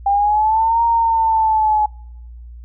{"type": "linear two-way sweep", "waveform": "sine", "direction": "up then down", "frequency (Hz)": [793, 932.3, 846], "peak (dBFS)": -12, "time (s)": [0.06, 1.86], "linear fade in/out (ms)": 5, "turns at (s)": 0.83, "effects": ["noise-tail reverb RT60 0.8 s tail -26 dB re dry", "added 59 Hz sine -33 dBFS peak until 2.64 s"]}